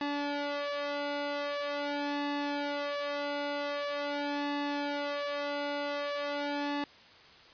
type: tone with flanger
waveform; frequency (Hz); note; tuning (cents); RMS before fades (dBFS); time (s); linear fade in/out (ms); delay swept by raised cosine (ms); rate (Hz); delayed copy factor
sawtooth; 288; D4; -34; -34; 0.01-6.84; 2; 1.1 to 2.05; 0.44; +1
effects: white hiss -55 dBFS RMS until 7.53 s + resampled to 11025 Hz